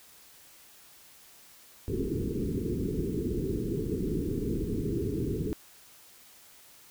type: low-pass noise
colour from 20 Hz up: white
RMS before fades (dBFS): -31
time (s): 1.88-5.53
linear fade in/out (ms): 0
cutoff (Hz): 440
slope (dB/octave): 96
effects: white hiss -55 dBFS RMS until 6.9 s